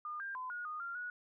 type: tone with pitch steps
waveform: sine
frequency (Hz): 1213 / 1594 / 1018 / 1443 / 1231 / 1387 / 1460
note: D#6 / G6 / C6 / F#6 / D#6 / F6 / F#6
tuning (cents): -44 / +28 / -48 / -44 / -19 / -12 / -24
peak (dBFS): -39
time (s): 0.05-1.1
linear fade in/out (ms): 2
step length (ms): 150
effects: none